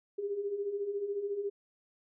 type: beating tone pair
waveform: sine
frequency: 392 / 406 Hz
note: G4 / G#4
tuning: 0 / -39 cents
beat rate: 14 Hz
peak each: -40 / -33 dBFS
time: 0.18-1.5 s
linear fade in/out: 10 ms
effects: none